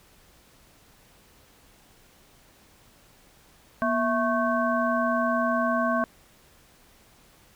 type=harmonic tone with a mistuned harmonic; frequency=220 Hz; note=A3; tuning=in tune; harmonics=1 / 3 / 5 / 7; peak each=-27 / -26 / -27 / -30 dBFS; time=3.82-6.04 s; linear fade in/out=0 ms; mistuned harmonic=1; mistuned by=+150 cents; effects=pink hiss -57 dBFS RMS until 7.55 s